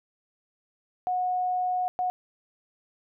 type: tone bursts at uneven times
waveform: sine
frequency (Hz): 730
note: F#5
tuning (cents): -24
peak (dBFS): -24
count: 2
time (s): 1.07-1.88 / 1.99-2.1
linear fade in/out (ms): 0
effects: none